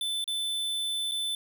square tone with dropouts, 3520 Hz, A7, in tune, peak -29 dBFS, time 0.01-1.35 s, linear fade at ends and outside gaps 2 ms, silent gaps 0.242-0.277 / 1.113-1.118 s, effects none

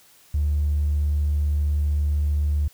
triangle tone with tanh clipping, 73.7 Hz, D2, 7 cents sharp, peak -18 dBFS, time 0.34-2.68 s, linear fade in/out 5 ms, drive 1 dB, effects white hiss -54 dBFS RMS until 2.73 s

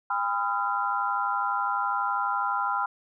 sine tone cluster, 807 / 1005 / 1266 / 1378 Hz, G#5 / B5 / D#6 / F6, -50 / +30 / +30 / -24 cents, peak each -30 / -29 / -33 / -29 dBFS, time 0.1-2.86 s, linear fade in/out 5 ms, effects none

